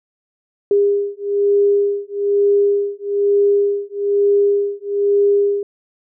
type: beating tone pair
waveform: sine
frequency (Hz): 404 / 405.1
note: G#4 / G#4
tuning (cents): -48 / -43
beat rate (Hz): 1.1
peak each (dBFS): -16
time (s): 0.71-5.63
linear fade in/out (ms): 2
effects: none